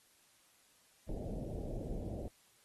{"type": "low-pass noise", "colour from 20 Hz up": "pink", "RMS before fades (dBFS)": -41, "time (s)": [1.09, 2.28], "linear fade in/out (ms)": 0, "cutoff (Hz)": 660, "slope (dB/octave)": 48, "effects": ["white hiss -68 dBFS RMS until 2.64 s", "AAC 32 kbps"]}